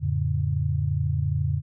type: chord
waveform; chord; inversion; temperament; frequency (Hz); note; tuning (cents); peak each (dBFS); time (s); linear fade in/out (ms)
sine; F augmented; none; equal with one note detuned; 87.31 / 110 / 141.75; F2 / A2 / C#3; 0 / 0 / +39; -26 / -28 / -25; 0-1.62; 50
effects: none